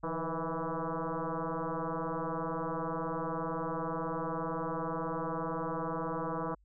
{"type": "tone with frequency modulation", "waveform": "sine", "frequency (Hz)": 335, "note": "E4", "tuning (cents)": 28, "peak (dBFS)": -32, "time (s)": [0.03, 6.55], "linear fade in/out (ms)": 10, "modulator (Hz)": 163, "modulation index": 5.7, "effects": ["added 50 Hz sine -62 dBFS peak until 6.64 s"]}